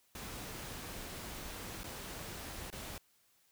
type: noise with dropouts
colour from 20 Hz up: pink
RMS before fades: -45 dBFS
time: 0.15-2.98 s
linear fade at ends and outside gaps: 2 ms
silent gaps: 1.834-1.841 / 2.703-2.726 s
effects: white hiss -71 dBFS RMS until 3.51 s